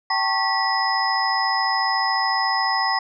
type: tone cluster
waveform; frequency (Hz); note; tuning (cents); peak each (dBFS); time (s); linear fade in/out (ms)
sine; 779 / 893 / 1099 / 1948 / 5080; G5 / A5 / C#6 / B6 / D#8; -11 / +25 / -15 / -24 / +35; -25; 0.1-2.99; 5
effects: none